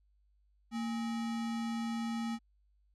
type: tone with sample-and-hold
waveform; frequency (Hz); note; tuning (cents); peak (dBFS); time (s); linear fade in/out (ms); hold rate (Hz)
sine; 229.1; A#3; -30; -33; 0.71-2.39; 50; 1050
effects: added 50 Hz sine -67 dBFS peak until 2.94 s + low-pass 7000 Hz 12 dB/octave